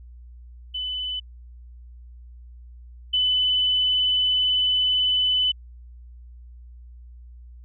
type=tone pair in turn; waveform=sine; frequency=3006 / 3006 Hz; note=F#7 / F#7; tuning=+27 / +27 cents; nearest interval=unison; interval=0 cents; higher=neither; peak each=-26 / -18 dBFS; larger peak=second; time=0.74-1.2 / 3.13-5.52 s; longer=second; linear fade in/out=10 ms; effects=added 60 Hz sine -41 dBFS peak until 7.64 s

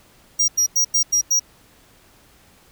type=tone bursts; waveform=square; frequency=5700 Hz; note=F8; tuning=34 cents sharp; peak=-15 dBFS; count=6; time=0.39-1.397 s; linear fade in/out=10 ms; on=92 ms; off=91 ms; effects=pink hiss -53 dBFS RMS until 2.71 s

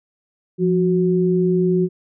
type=tone pair together; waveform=sine; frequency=174.61 / 368.2 Hz; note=F3 / F#4; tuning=0 / -8 cents; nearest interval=octave + minor second; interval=1292 cents; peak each=-17 / -17 dBFS; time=0.58-1.89 s; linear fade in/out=50 ms; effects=none

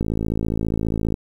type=click train; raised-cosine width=3 ms; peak=-10 dBFS; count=63; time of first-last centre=0.01-1.141 s; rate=54.8 Hz; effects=8-bit

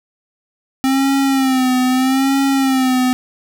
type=tone with vibrato; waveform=square; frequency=263.5 Hz; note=C4; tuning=12 cents sharp; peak=-13 dBFS; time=0.84-3.13 s; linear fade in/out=0 ms; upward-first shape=sine; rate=0.79 Hz; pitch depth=67 cents each way; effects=none

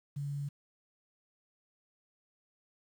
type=tone; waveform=sine; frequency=142.5 Hz; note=C#3; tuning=48 cents sharp; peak=-34 dBFS; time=0.16-0.49 s; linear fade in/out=10 ms; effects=10-bit

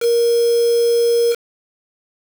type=tone with quantisation; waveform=sine; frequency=470 Hz; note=A#4; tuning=14 cents sharp; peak=-12 dBFS; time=0-1.36 s; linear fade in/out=50 ms; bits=4; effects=none

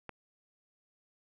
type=click; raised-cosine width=0.5 ms; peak=-26 dBFS; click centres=0.093 s; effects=none

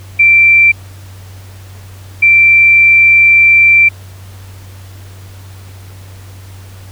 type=tone pair in turn; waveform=sine; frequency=2349 / 2349 Hz; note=D7 / D7; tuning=0 / 0 cents; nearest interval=unison; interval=0 cents; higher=neither; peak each=-3 dBFS; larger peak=neither; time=0.19-0.72 / 2.22-3.89 s; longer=second; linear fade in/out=10 ms; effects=added 95 Hz sine -30 dBFS peak until 6.91 s + pink hiss -40 dBFS RMS until 6.91 s

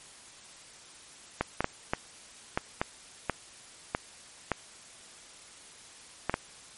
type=clicks; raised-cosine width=0.5 ms; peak=-11 dBFS; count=11; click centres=1.41 / 1.606 / 1.644 / 1.935 / 2.575 / 2.815 / 3.297 / 3.949 / 4.517 / 6.296 / 6.341 s; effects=white hiss -51 dBFS RMS until 6.77 s + MP3 48 kbps

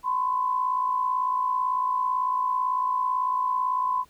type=tone pair together; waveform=sine; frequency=1009 / 1067 Hz; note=B5 / C6; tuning=+37 / +34 cents; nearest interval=minor second; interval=97 cents; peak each=-23 / -30 dBFS; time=0.03-4.05 s; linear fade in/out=50 ms; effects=pink hiss -60 dBFS RMS until 4.09 s

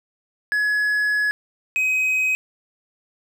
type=tone pair in turn; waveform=triangle; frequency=1690 / 2526 Hz; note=G#6 / D#7; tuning=+30 / +26 cents; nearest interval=perfect fifth; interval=696 cents; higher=second; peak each=-16 dBFS; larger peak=neither; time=0.52-1.31 / 1.76-2.35 s; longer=first; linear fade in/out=0 ms; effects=none

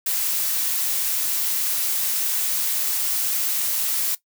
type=noise; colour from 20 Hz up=blue; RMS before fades=-23 dBFS; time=0.06-4.15 s; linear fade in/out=5 ms; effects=noise-tail reverb RT60 0.1 s tail -17 dB re dry

